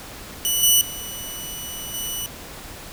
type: tone with level steps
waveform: 10% pulse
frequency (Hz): 2960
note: F#7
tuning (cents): 0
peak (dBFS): -11 / -5 / -23 / -18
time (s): 0.45-2.26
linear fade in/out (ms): 0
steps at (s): 0.63 / 0.81 / 1.94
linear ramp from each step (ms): 2
effects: pink hiss -38 dBFS RMS until 2.92 s